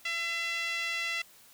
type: tone with band-pass filter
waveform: 5% pulse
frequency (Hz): 674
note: E5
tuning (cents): +38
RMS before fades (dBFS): -33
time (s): 0.05-1.22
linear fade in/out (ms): 5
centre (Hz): 2300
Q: 2.8
effects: white hiss -57 dBFS RMS until 1.53 s